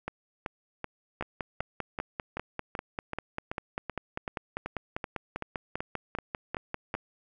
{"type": "two click trains", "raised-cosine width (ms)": 0.5, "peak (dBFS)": [-18, -17], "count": [19, 30], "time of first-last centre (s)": [[0.08, 6.95], [1.21, 6.941]], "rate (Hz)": [2.62, 5.06], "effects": []}